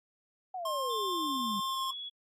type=exponential sweep; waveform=sine; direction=down; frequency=763 to 192.6 Hz; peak=-35 dBFS; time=0.54-1.6 s; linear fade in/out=5 ms
type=tone; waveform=square; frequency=1063 Hz; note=C6; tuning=27 cents sharp; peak=-33 dBFS; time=0.65-1.91 s; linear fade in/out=5 ms
type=tone with pitch glide; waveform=sine; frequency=3520 to 3371 Hz; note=A7 to G#7; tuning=0 to +25 cents; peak=-38 dBFS; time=0.89-2.1 s; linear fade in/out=20 ms; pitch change=-75 cents; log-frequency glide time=1.66-1.84 s
effects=AAC 48 kbps